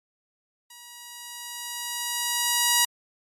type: tone with level ramp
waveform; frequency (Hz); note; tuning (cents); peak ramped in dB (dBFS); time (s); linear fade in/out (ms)
5% pulse; 960; B5; -49; -33 to -5; 0.7-2.85; 5
effects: MP3 64 kbps